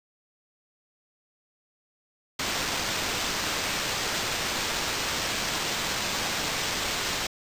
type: noise with sample-and-hold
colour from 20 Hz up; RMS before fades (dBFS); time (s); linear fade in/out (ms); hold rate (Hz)
violet; -29; 2.39-7.27; 5; 11025
effects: resampled to 32000 Hz